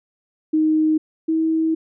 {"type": "tone pair in turn", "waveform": "sine", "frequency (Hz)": [312, 321.1], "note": ["D#4", "E4"], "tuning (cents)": [5, -45], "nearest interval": "unison", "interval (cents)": 50, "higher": "second", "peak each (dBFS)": [-14, -16], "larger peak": "first", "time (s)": [[0.53, 0.98], [1.28, 1.75]], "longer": "second", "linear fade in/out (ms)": 10, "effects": []}